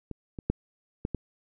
clicks, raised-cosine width 3 ms, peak -23 / -24 / -11 / -16 / -17 dBFS, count 5, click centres 0.113 / 0.388 / 0.5 / 1.051 / 1.147 s, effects none

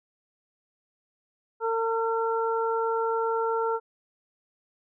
harmonic tone, 453.8 Hz, A#4, 47 cents flat, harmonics 1 / 2 / 3, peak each -26 / -29 / -31 dBFS, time 1.6-3.8 s, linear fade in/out 50 ms, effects none

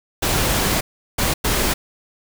pink noise bursts at uneven times, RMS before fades -19 dBFS, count 3, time 0.22-0.81 / 1.18-1.34 / 1.44-1.74 s, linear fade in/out 10 ms, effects none

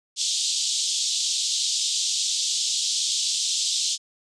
pink band-pass noise, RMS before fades -25 dBFS, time 0.16-3.98 s, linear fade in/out 50 ms, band 3300 to 8100 Hz, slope 48 dB/octave, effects none

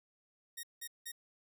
5% pulse tone bursts, 1864.7 Hz, A#6, in tune, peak -31 dBFS, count 3, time 0.57-1.119 s, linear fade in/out 10 ms, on 63 ms, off 180 ms, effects none

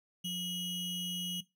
square ring-modulated tone, 1540 Hz, G6, 31 cents flat, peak -33 dBFS, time 0.24-1.41 s, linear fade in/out 10 ms, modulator 1360 Hz, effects noise-tail reverb RT60 0.2 s tail -17 dB re dry

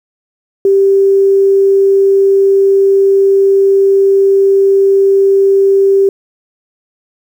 sine tone, 392 Hz, G4, in tune, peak -5 dBFS, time 0.65-6.09 s, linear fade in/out 2 ms, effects 7-bit

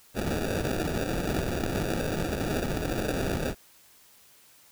violet noise with sample-and-hold, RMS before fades -29 dBFS, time 0.14-3.55 s, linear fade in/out 50 ms, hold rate 1050 Hz, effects white hiss -57 dBFS RMS until 4.71 s

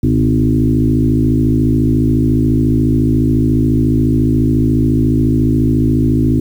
sine tone with frequency modulation, 192.1 Hz, G3, 35 cents flat, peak -9 dBFS, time 0.03-6.4 s, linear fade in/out 5 ms, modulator 54.2 Hz, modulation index 2.5, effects 7-bit

